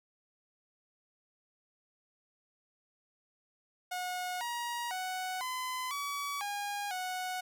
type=tone with pitch steps; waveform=sawtooth; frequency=726 / 951 / 742 / 1018 / 1139 / 815 / 737 Hz; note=F#5 / A#5 / F#5 / C6 / C#6 / G#5 / F#5; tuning=-33 / +34 / +5 / -48 / +47 / -33 / -7 cents; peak=-31 dBFS; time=3.91-7.41 s; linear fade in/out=10 ms; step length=500 ms; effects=none